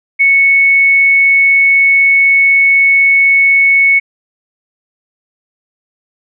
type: tone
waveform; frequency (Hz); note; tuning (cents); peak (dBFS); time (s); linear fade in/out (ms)
sine; 2211; C#7; -5; -5; 0.19-4; 20
effects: none